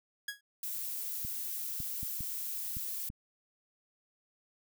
sawtooth tone with exponential decay, 1661.2 Hz, G#6, in tune, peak -29 dBFS, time 0.28-0.41 s, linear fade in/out 5 ms, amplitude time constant 28 ms
violet noise, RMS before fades -38 dBFS, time 0.63-3.09 s, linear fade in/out 2 ms
clicks, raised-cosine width 5 ms, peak -30 dBFS, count 6, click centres 1.249 / 1.803 / 2.031 / 2.207 / 2.769 / 3.101 s
effects none

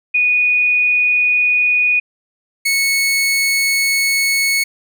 sine / sawtooth tone pair in turn, 2469 / 2204 Hz, D#7 / C#7, -14 / -11 cents, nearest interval major second, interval 197 cents, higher first, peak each -11 / -10 dBFS, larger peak second, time 0.14-2 / 2.65-4.64 s, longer second, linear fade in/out 10 ms, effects none

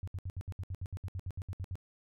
sine tone bursts, 92.5 Hz, F#2, in tune, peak -35 dBFS, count 16, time 0.03-1.755 s, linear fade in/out 0 ms, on 45 ms, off 67 ms, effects none

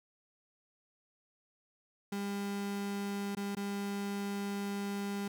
35% pulse tone with dropouts, 200.7 Hz, G3, 41 cents sharp, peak -33 dBFS, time 2.12-5.28 s, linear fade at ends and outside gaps 5 ms, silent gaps 3.351-3.369 / 3.551-3.568 s, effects none

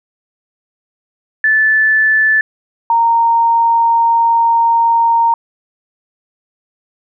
sine tone pair in turn, 1747 / 925.4 Hz, A6 / A#5, -13 / -13 cents, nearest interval major seventh, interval 1100 cents, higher first, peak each -8 dBFS, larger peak neither, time 1.44-2.41 / 2.9-5.34 s, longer second, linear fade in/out 2 ms, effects none

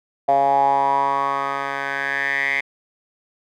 10% pulse tone with band-pass filter sweep, 138.59 Hz, C#3, in tune, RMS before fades -20 dBFS, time 0.28-2.61 s, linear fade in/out 10 ms, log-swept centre 710 to 2100 Hz, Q 7.2, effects none

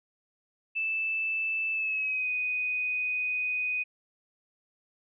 sine tone with pitch glide, 2637 to 2493 Hz, E7 to D#7, 0 to +3 cents, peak -27 dBFS, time 0.75-3.84 s, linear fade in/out 20 ms, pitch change -97 cents, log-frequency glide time 1.72-2.3 s, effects none

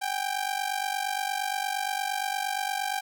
sawtooth ring-modulated tone, 788 Hz, G5, 9 cents sharp, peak -21 dBFS, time 0.01-3.01 s, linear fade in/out 20 ms, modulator 24.3 Hz, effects none

